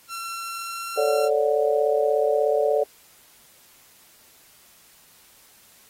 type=tone with pitch glide; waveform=sawtooth; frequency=1356 to 1364.6 Hz; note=E6 to F6; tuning=+49 to -41 cents; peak=-27 dBFS; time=0.08-1.3 s; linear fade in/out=50 ms; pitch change=+10 cents; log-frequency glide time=0.42-1.09 s
type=chord; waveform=sine; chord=D major seventh; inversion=second; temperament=just; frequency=440.5 / 550.6 / 587.3 / 734.2 Hz; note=A4 / C#5 / D5 / F#5; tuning=+2 / -12 / 0 / -14 cents; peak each=-22 / -26 / -22 / -28 dBFS; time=0.97-2.84 s; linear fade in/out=10 ms
effects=white hiss -54 dBFS RMS until 5.89 s + AAC 48 kbps